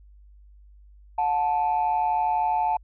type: tone pair together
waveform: sine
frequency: 724 / 876.2 Hz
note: F#5 / A5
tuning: -38 / -7 cents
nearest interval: minor third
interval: 331 cents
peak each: -24 / -21 dBFS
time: 1.18-2.77 s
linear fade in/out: 5 ms
effects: tanh soft clip ceiling -16 dBFS + added 50 Hz sine -48 dBFS peak until 2.83 s